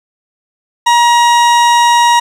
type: tone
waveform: 40% pulse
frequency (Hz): 950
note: A#5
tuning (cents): +33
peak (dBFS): -5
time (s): 0.86-2.2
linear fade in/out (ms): 10
effects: low-pass 8000 Hz 12 dB/octave + 7-bit